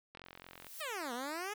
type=click train; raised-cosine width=0.3 ms; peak=-33 dBFS; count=24; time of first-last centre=0.15-0.668 s; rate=44.4 Hz
type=noise with exponential growth; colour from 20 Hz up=blue; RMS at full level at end=-45 dBFS; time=0.25-0.81 s; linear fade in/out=0 ms; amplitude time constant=120 ms
type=exponential two-way sweep; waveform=10% pulse; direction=down then up; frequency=659.3 to 231.9 to 432.4 Hz; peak=-30 dBFS; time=0.8-1.54 s; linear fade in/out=10 ms; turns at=1.13 s
effects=none